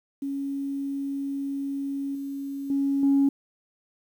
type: tone with level steps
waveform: sine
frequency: 277.2 Hz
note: C#4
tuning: in tune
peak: -27 / -30 / -21 / -16 dBFS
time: 0.22-3.29 s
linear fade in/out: 5 ms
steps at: 2.15 / 2.7 / 3.03 s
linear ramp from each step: 2 ms
effects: tanh soft clip ceiling -14 dBFS + 9-bit